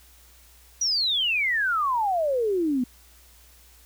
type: exponential sweep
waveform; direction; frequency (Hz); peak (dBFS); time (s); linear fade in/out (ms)
sine; down; 5920 to 239.2; -21; 0.81-2.84; 5
effects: added 60 Hz sine -54 dBFS peak until 3.85 s + white hiss -55 dBFS RMS until 3.85 s